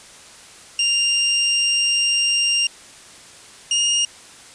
25% pulse tone pair in turn, 2794 / 2838 Hz, F7 / F7, 0 / +27 cents, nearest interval unison, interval 27 cents, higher second, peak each -12 dBFS, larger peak neither, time 0.79-2.67 / 3.71-4.05 s, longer first, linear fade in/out 2 ms, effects white hiss -43 dBFS RMS until 4.54 s + resampled to 22050 Hz

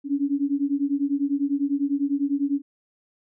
sine beating tone pair, 277.2 / 287.2 Hz, C#4 / D4, 0 / -39 cents, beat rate 10 Hz, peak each -24 dBFS, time 0.04-2.62 s, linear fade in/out 50 ms, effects none

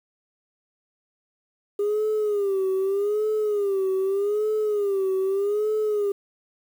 sine tone with vibrato, 404.4 Hz, G#4, 46 cents flat, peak -19 dBFS, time 1.79-6.12 s, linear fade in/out 5 ms, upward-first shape sine, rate 0.82 Hz, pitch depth 110 cents each way, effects tanh soft clip ceiling -18 dBFS + 8-bit

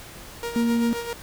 sawtooth tone with tremolo, 470.1 Hz, A#4, 15 cents sharp, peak -23 dBFS, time 0.43-1.13 s, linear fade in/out 0 ms, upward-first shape sine, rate 7.7 Hz, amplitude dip 55%
sine tone, 233.1 Hz, A#3, in tune, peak -19 dBFS, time 0.56-0.93 s, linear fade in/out 0 ms
effects pink hiss -42 dBFS RMS until 1.22 s

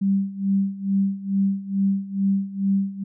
sine tone with tremolo, 196 Hz, G3, in tune, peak -16 dBFS, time 0.01-3.04 s, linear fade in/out 10 ms, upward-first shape sine, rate 2.3 Hz, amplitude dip 85%, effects none

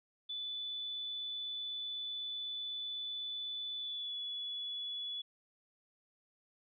sine tone with pitch glide, 3484 to 3410 Hz, A7 to G#7, -18 to +45 cents, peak -38 dBFS, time 0.29-5.22 s, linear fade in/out 10 ms, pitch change -37 cents, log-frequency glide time 3.77-4.16 s, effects none

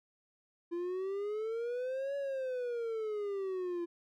triangle exponential two-way sweep, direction up then down, 340 to 566 to 340 Hz, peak -32 dBFS, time 0.71-3.86 s, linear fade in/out 20 ms, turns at 2.16 s, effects none

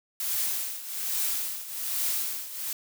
blue noise with tremolo, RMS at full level -27 dBFS, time 0.2-2.73 s, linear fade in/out 2 ms, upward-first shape triangle, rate 1.2 Hz, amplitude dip 80%, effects none

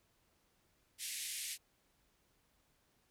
white band-pass noise, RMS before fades -43 dBFS, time 0.98-1.58 s, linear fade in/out 50 ms, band 1900 to 12000 Hz, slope 48 dB/octave, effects pink hiss -75 dBFS RMS until 3.1 s

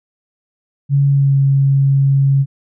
sine tone with pitch glide, 140.1 to 137.53 Hz, C#3 to C#3, +19 to -13 cents, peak -9 dBFS, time 0.89-2.46 s, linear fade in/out 50 ms, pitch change -32 cents, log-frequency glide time 1.07-1.37 s, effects none

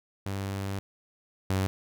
sawtooth tone pair in turn, 98 / 95.32 Hz, G2 / G2, 0 / -48 cents, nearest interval unison, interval 48 cents, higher first, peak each -27 / -21 dBFS, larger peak second, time 0.26-0.79 / 1.5-1.67 s, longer first, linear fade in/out 0 ms, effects none

